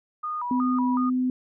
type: tone with vibrato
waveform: sine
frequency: 1094 Hz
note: C#6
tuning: 23 cents flat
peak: -27 dBFS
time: 0.23-1.1 s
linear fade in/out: 10 ms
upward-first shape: square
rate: 2.7 Hz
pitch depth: 200 cents each way
type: tone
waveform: sine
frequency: 254 Hz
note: B3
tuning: 49 cents sharp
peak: -21 dBFS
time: 0.51-1.3 s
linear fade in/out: 2 ms
effects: none